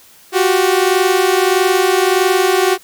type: tone pair together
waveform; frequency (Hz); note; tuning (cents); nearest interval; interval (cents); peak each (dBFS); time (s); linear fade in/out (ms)
sawtooth; 362.7 / 384.3; F#4 / G4; -34 / -34; minor second; 100; -10; 0.32-2.78; 50
effects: white hiss -45 dBFS RMS until 2.83 s